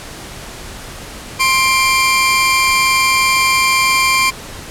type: tone pair together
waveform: sawtooth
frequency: 1054 / 2366 Hz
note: C6 / D7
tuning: +12 / +12 cents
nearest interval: octave + major second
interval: 1400 cents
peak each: -10 dBFS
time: 1.39-4.31 s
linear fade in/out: 20 ms
effects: pink hiss -31 dBFS RMS until 4.7 s + low-pass 11000 Hz 12 dB/octave